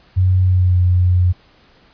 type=tone with pitch glide; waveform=sine; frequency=92.5 to 89.87 Hz; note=F#2 to F#2; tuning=0 to -50 cents; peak=-10 dBFS; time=0.16-1.33 s; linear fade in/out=20 ms; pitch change=-50 cents; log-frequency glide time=0.43-0.79 s; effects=pink hiss -51 dBFS RMS until 1.93 s + resampled to 11025 Hz